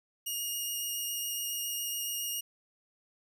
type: tone with vibrato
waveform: 10% pulse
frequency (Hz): 2856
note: F7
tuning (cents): +38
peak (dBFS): -25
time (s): 0.26-2.41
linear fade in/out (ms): 10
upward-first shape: sine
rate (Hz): 7.2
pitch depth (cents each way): 10
effects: none